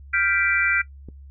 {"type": "chord", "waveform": "sine", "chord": "G dominant seventh", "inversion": "third", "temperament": "equal", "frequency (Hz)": [1396.9, 1568, 1975.5, 2349], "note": ["F6", "G6", "B6", "D7"], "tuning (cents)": [0, 0, 0, 0], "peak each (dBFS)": -24, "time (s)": [0.13, 0.82], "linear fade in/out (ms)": 10}
{"type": "click", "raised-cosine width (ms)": 3, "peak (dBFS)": -25, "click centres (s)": 1.087}
{"effects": ["noise-tail reverb RT60 0.1 s tail -18 dB re dry", "added 69 Hz sine -40 dBFS peak until 1.3 s"]}